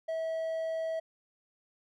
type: tone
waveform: triangle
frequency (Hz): 648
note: E5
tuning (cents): -30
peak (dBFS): -29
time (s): 0.08-1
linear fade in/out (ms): 10
effects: none